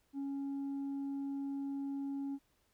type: tone with tanh clipping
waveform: sine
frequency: 277.2 Hz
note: C#4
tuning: in tune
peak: -37 dBFS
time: 0.13-2.39 s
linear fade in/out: 50 ms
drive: 2 dB
effects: pink hiss -75 dBFS RMS until 2.73 s